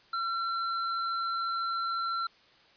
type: tone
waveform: square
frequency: 1357 Hz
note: E6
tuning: 50 cents sharp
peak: -30 dBFS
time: 0.13-2.27 s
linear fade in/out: 5 ms
effects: white hiss -60 dBFS RMS until 2.76 s + resampled to 11025 Hz